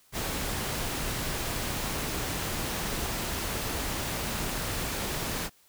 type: noise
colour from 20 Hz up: pink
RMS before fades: -32 dBFS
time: 0.12-5.5 s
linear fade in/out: 50 ms
effects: white hiss -62 dBFS RMS until 5.68 s